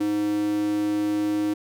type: tone with high-pass filter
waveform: square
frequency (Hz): 103.83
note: G#2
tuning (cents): 0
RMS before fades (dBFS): -24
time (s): 0-1.54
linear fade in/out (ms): 10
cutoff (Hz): 290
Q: 7.6
effects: none